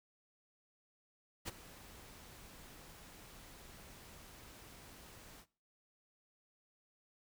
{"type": "noise with ADSR envelope", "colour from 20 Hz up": "pink", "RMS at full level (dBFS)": -40, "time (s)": [1.45, 5.46], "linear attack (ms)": 30, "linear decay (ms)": 22, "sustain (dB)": -16, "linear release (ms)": 65, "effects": ["noise-tail reverb RT60 0.4 s tail -20 dB re dry"]}